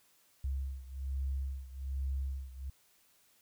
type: beating tone pair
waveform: sine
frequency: 66.9 / 68.1 Hz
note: C2 / C#2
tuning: +39 / -30 cents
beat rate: 1.2 Hz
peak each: -36 / -39 dBFS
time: 0.44-2.7 s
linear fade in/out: 5 ms
effects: white hiss -68 dBFS RMS until 3.41 s